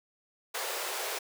pink high-pass noise, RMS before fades -35 dBFS, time 0.54-1.19 s, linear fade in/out 10 ms, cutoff 400 Hz, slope 48 dB/octave, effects none

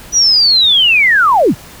sine linear sweep, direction down, 5920 to 76.5 Hz, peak -6 dBFS, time 0.12-1.55 s, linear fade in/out 50 ms, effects pink hiss -35 dBFS RMS until 1.8 s

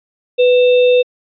sine tone with sample-and-hold, 496.8 Hz, B4, 10 cents sharp, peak -7 dBFS, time 0.38-1.03 s, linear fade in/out 20 ms, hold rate 3150 Hz, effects resampled to 11025 Hz

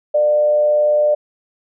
sine tone with frequency modulation, 597 Hz, D5, 28 cents sharp, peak -11 dBFS, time 0.14-1.15 s, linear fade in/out 10 ms, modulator 130 Hz, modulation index 0.21, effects none

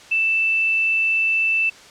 sine tone, 2652 Hz, E7, 10 cents sharp, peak -16 dBFS, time 0.11-1.7 s, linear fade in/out 10 ms, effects white hiss -44 dBFS RMS until 1.9 s + low-pass 6000 Hz 12 dB/octave

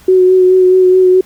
sine tone with vibrato, 370 Hz, F#4, in tune, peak -4 dBFS, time 0.08-1.21 s, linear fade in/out 5 ms, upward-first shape sine, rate 4.7 Hz, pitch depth 19 cents each way, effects pink hiss -43 dBFS RMS until 1.25 s

